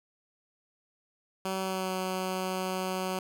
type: tone with pitch glide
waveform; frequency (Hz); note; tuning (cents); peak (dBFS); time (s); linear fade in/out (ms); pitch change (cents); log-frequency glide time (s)
10% pulse; 190 to 186.52; F#3 to F#3; +46 to +14; -22; 1.45-3.19; 2; -32; 1.59-1.93
effects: none